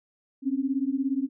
sine beating tone pair, 261.6 / 278.6 Hz, C4 / C#4, 0 / +9 cents, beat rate 17 Hz, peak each -27 dBFS, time 0.42-1.29 s, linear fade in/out 50 ms, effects none

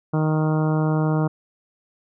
harmonic tone, 155.56 Hz, D#3, in tune, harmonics 1 / 2 / 3 / 4 / 5 / 6 / 7 / 8 / 9, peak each -19 / -25 / -29 / -31 / -33 / -35 / -36 / -37 / -38 dBFS, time 0.13-1.28 s, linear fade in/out 10 ms, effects none

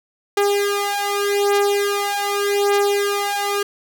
sawtooth beating tone pair, 404.5 / 405.34 Hz, G#4 / G#4, -46 / -42 cents, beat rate 0.84 Hz, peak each -16 dBFS, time 0.37-3.63 s, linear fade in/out 5 ms, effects none

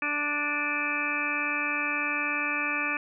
harmonic tone with a mistuned harmonic, 293.7 Hz, D4, in tune, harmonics 1 / 2 / 3 / 4 / 5 / 6 / 8 / 9, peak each -37 / -42 / -41 / -34 / -35 / -33 / -31 / -33 dBFS, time 0.02-2.97 s, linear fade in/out 2 ms, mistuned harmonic 9, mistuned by -48 cents, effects none

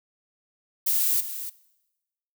violet noise with echo, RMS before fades -23 dBFS, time 0.86-1.21 s, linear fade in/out 10 ms, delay 290 ms, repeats 1, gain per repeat -11 dB, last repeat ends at 1.5 s, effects noise-tail reverb RT60 1.0 s tail -20 dB re dry

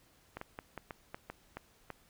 clicks, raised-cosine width 0.5 ms, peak -26 dBFS, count 9, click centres 0.37 / 0.414 / 0.589 / 0.777 / 0.908 / 1.145 / 1.3 / 1.57 / 1.903 s, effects pink hiss -66 dBFS RMS until 2.09 s

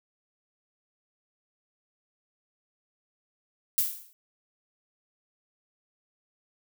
violet noise with exponential decay, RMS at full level -22 dBFS, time 3.78-4.13 s, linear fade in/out 0 ms, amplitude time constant 76 ms, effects none

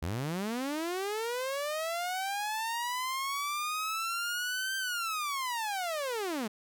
sawtooth linear two-way sweep, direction up then down, 73.42 to 1569 to 200 Hz, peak -28 dBFS, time 0.02-6.48 s, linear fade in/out 10 ms, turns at 4.77 s, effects none

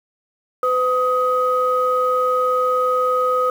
sine tone pair together, 506 / 1257.5 Hz, B4 / D#6, +42 / +18 cents, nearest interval octave + major third, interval 1576 cents, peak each -18 / -17 dBFS, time 0.63-3.5 s, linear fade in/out 2 ms, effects tanh soft clip ceiling -7 dBFS + 7-bit

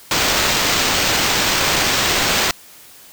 violet noise with sample-and-hold, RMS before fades -17 dBFS, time 0.11-2.51 s, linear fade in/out 2 ms, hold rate 11025 Hz, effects white hiss -43 dBFS RMS until 3.12 s

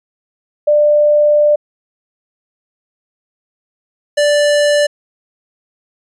sine / square tone pair in turn, 594 / 586.2 Hz, D5 / D5, +20 / -3 cents, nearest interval unison, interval 23 cents, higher first, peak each -7 / -10 dBFS, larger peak first, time 0.67-1.56 / 4.17-4.87 s, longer first, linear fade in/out 10 ms, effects resampled to 22050 Hz

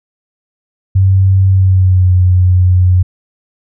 sine tone with pitch glide, 95.6 to 90.97 Hz, G2 to F#2, -43 to -29 cents, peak -5 dBFS, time 0.95-3.03 s, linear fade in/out 10 ms, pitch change -86 cents, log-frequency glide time 1.5-2.12 s, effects none

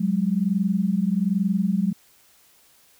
sine tone pair together, 183.8 / 205 Hz, F#3 / G#3, -11 / -22 cents, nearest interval major second, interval 189 cents, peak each -22 dBFS, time 0-1.93 s, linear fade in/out 10 ms, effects white hiss -57 dBFS RMS until 2.99 s

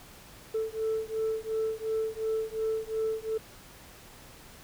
sine beating tone pair, 440 / 442.8 Hz, A4 / A4, 0 / +11 cents, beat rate 2.8 Hz, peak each -30 dBFS, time 0.54-3.38 s, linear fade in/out 10 ms, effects tanh soft clip ceiling -24 dBFS + pink hiss -51 dBFS RMS until 4.63 s

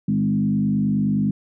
sine tone with frequency modulation, 204.7 Hz, G#3, 25 cents flat, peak -17 dBFS, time 0.08-1.31 s, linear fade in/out 5 ms, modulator 49.6 Hz, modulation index 1.1, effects none

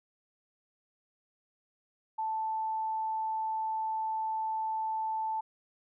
sine tone, 880 Hz, A5, in tune, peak -30 dBFS, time 2.18-5.41 s, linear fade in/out 10 ms, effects none

